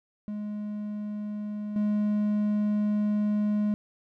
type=tone with level steps; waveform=triangle; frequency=209.1 Hz; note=G#3; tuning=12 cents sharp; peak=-29 / -21 dBFS; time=0.28-3.74 s; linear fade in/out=0 ms; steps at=1.76 s; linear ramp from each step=2 ms; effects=none